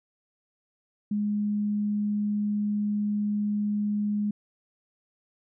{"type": "tone", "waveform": "sine", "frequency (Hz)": 207.7, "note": "G#3", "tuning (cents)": 0, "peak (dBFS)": -24, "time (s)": [1.11, 4.31], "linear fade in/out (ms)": 5, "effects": []}